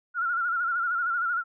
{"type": "tone with vibrato", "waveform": "sine", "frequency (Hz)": 1400, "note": "F6", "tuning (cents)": 4, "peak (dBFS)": -24, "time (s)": [0.14, 1.44], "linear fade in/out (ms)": 50, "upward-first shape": "sine", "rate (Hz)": 13, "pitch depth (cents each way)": 77, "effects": []}